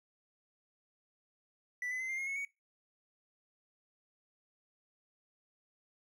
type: tone with pitch steps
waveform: triangle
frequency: 1975.5 / 2017 / 2059 / 2103 / 2147 / 2192 / 2238 Hz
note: B6 / B6 / C7 / C7 / C7 / C#7 / C#7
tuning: 0 / +36 / -28 / +8 / +44 / -20 / +16 cents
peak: -34 dBFS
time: 1.82-2.45 s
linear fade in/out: 2 ms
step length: 90 ms
effects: noise-tail reverb RT60 0.2 s tail -19 dB re dry